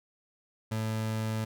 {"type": "tone", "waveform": "30% pulse", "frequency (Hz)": 110, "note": "A2", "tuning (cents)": 0, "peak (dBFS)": -27, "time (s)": [0.71, 1.45], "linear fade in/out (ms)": 10, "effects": []}